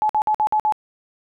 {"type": "tone bursts", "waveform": "sine", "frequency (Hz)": 855, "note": "A5", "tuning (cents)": -50, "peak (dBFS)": -15, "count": 6, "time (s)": [0.02, 0.723], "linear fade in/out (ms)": 0, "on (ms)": 73, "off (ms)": 53, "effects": []}